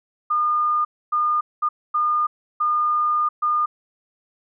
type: tone bursts at uneven times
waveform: sine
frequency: 1215 Hz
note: D#6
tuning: 42 cents flat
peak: -17 dBFS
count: 6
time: 0.3-0.85 / 1.12-1.41 / 1.62-1.69 / 1.94-2.27 / 2.6-3.29 / 3.42-3.66 s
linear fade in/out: 10 ms
effects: none